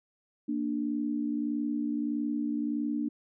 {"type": "tone pair together", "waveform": "sine", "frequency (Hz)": [233.1, 294.7], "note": ["A#3", "D4"], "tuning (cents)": [0, 6], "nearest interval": "major third", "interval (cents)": 406, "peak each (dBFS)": [-32, -30], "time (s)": [0.48, 3.09], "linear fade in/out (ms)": 10, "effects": []}